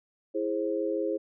sine chord, E augmented, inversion none, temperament equal with one note detuned, 329.6 / 415.3 / 529.6 Hz, E4 / G#4 / B#4, 0 / 0 / +21 cents, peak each -31 dBFS, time 0.34-1.18 s, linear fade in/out 20 ms, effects none

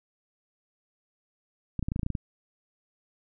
clicks, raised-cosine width 5 ms, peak -17 dBFS, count 10, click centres 1.793 / 1.827 / 1.885 / 1.919 / 1.961 / 1.994 / 2.032 / 2.064 / 2.103 / 2.152 s, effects none

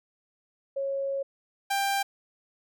sine / sawtooth tone pair in turn, 549 / 791.5 Hz, C#5 / G5, -17 / +17 cents, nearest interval tritone, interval 634 cents, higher second, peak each -27 / -21 dBFS, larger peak second, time 0.76-1.23 / 1.7-2.03 s, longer first, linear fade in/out 10 ms, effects none

